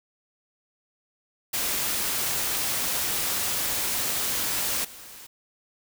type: noise with level steps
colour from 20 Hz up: white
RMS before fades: -27 / -44 dBFS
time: 1.53-5.27 s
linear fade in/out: 10 ms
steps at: 4.84 s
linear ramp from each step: 10 ms
effects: none